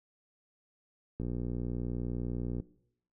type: click train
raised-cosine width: 3 ms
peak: -23 dBFS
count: 85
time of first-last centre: 1.2-2.6 s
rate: 60 Hz
effects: noise-tail reverb RT60 0.7 s tail -20 dB re dry